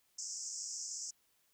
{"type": "band-pass noise", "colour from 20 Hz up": "white", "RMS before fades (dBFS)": -43, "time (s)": [0.18, 1.11], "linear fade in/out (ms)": 10, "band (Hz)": [5200, 7700], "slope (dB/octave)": 96, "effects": ["white hiss -74 dBFS RMS until 1.53 s"]}